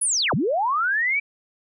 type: linear two-way sweep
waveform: sine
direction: down then up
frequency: 10600 to 114.3 to 2340 Hz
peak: -19 dBFS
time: 0.01-1.2 s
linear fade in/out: 10 ms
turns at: 0.34 s
effects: none